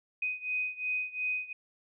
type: beating tone pair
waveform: sine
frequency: 2500 / 2502.8 Hz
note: D#7 / D#7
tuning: +8 / +10 cents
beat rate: 2.8 Hz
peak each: -33 / -35 dBFS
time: 0.22-1.53 s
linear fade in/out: 5 ms
effects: none